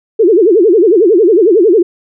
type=tone with vibrato; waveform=sine; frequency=392 Hz; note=G4; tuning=in tune; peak=-4 dBFS; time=0.19-1.83 s; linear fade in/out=10 ms; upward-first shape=sine; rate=11 Hz; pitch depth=280 cents each way; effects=none